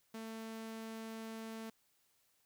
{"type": "tone", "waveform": "sawtooth", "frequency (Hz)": 223.2, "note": "A3", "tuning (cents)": 25, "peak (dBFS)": -40, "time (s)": [0.14, 1.7], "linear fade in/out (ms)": 5, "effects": ["white hiss -75 dBFS RMS until 2.45 s"]}